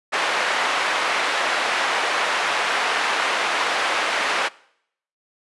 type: band-pass noise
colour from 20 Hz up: white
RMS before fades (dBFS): -22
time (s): 0.12-4.49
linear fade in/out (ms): 20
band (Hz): 580 to 2000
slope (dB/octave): 12
effects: noise-tail reverb RT60 0.7 s tail -22 dB re dry + resampled to 24000 Hz